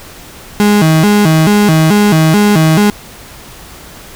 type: tone with vibrato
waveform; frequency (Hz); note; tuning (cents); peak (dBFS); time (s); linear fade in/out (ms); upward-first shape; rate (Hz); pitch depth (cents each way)
35% pulse; 181.3; F#3; -35; -4; 0.6-2.9; 0; square; 2.3; 230
effects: pink hiss -33 dBFS RMS until 4.15 s